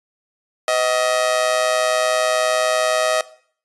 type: tone with amplitude modulation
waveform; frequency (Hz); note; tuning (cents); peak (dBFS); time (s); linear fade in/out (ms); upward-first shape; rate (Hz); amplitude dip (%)
sawtooth; 631; D#5; +24; -9; 0.68-3.21; 2; sine; 120; 75
effects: noise-tail reverb RT60 0.5 s tail -17 dB re dry + resampled to 24000 Hz